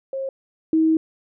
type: tone pair in turn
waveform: sine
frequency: 537 / 319.3 Hz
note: C5 / D#4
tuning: +45 / +45 cents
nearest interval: major sixth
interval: 900 cents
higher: first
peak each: -24 / -14 dBFS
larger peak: second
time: 0.13-0.29 / 0.73-0.97 s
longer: second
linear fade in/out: 2 ms
effects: none